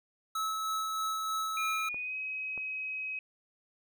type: tone with tremolo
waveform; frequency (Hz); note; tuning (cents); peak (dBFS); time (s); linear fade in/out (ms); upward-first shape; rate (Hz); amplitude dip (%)
square; 1298; E6; -27; -31; 0.35-1.89; 5; sine; 3.2; 25
type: tone with pitch glide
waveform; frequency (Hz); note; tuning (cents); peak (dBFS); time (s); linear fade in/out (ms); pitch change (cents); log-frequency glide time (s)
sine; 2419 to 2539; D#7 to D#7; -49 to +34; -34; 1.57-3.19; 2; +83; 1.84-2.16
type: clicks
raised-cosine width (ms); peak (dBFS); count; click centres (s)
1; -33; 2; 1.944 / 2.577
effects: none